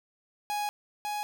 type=tone pair in turn; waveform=45% pulse; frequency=830.6 / 833.9 Hz; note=G#5 / G#5; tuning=0 / +7 cents; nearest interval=unison; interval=7 cents; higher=second; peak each=-29 / -31 dBFS; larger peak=first; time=0.5-0.69 / 1.05-1.23 s; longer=first; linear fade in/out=0 ms; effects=none